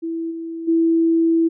sine tone with level steps, 329.6 Hz, E4, in tune, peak -22 / -26 / -13 dBFS, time 0.02-1.49 s, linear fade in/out 20 ms, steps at 0.3 / 0.67 s, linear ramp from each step 20 ms, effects none

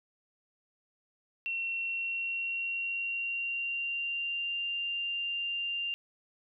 sine tone with pitch glide, 2721 to 2789 Hz, F7 to F7, -46 to -3 cents, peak -31 dBFS, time 1.46-5.94 s, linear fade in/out 0 ms, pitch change +43 cents, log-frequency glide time 1.74-4.59 s, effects none

